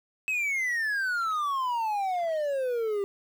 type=exponential sweep; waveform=triangle; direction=down; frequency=2600 to 392 Hz; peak=-24 dBFS; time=0.28-3.04 s; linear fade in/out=0 ms; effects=9-bit